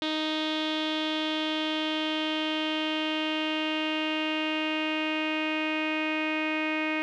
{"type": "tone with low-pass filter sweep", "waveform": "sawtooth", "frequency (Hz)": 311.1, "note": "D#4", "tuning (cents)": 0, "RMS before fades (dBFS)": -29, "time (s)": [0.02, 7.02], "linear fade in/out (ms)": 0, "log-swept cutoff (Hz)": [3600, 2400], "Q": 5.6, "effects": []}